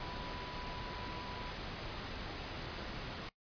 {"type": "tone in noise", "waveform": "sine", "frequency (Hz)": 987.8, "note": "B5", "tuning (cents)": 0, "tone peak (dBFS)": -49, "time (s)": [0.01, 1.51], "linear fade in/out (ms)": 2, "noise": "pink", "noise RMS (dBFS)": -43, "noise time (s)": [0, 3.29], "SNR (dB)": -9, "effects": ["noise-tail reverb RT60 0.1 s tail -20 dB re dry", "resampled to 11025 Hz"]}